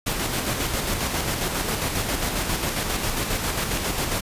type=noise with tremolo; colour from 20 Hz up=pink; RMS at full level=-24 dBFS; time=0.06-4.21 s; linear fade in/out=10 ms; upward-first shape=square; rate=7.4 Hz; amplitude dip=35%; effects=resampled to 32000 Hz